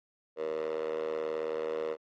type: tone with high-pass filter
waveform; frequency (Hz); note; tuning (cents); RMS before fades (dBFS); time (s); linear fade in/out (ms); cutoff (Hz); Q
10% pulse; 78.6; D#2; +18; -34; 0.36-1.97; 50; 490; 6.8
effects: low-pass 3000 Hz 12 dB/octave + AAC 32 kbps